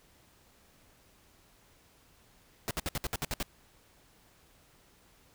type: noise bursts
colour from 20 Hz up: pink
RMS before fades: -33 dBFS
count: 9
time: 2.68-3.428 s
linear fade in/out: 0 ms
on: 28 ms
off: 62 ms
effects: pink hiss -63 dBFS RMS until 5.34 s